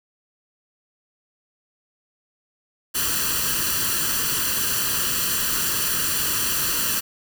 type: noise with comb filter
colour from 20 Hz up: white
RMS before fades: -23 dBFS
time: 2.94-7.01 s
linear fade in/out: 20 ms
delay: 0.68 ms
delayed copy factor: +0.75
effects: none